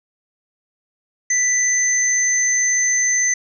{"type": "tone pair together", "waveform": "sine", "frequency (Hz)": [1975.5, 6178], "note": ["B6", "G8"], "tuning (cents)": [0, -26], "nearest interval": "octave + minor sixth", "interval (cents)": 1974, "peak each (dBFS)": [-20, -16], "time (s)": [1.3, 3.34], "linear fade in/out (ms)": 5, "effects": []}